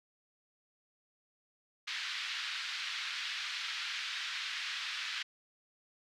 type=band-pass noise; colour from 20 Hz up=white; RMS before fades=-39 dBFS; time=1.87-5.23 s; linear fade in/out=10 ms; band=1400 to 4200 Hz; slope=24 dB/octave; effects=none